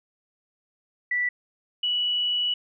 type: tone pair in turn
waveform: sine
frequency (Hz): 1965 / 2944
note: B6 / F#7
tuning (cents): -9 / -9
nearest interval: perfect fifth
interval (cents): 700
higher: second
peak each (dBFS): -22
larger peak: neither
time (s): 1.11-1.29 / 1.83-2.54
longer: second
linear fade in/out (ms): 5
effects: none